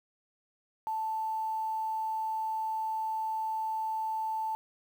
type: tone with quantisation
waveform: sine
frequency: 880 Hz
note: A5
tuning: in tune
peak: -30 dBFS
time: 0.87-4.55 s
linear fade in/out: 0 ms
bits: 9
effects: none